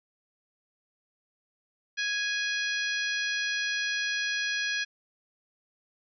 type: harmonic tone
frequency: 830 Hz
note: G#5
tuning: 1 cent flat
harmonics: 2 / 3 / 4 / 5 / 6 / 7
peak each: -30 / -34 / -36 / -38 / -40 / -41 dBFS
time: 1.97-4.85 s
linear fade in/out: 20 ms
effects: none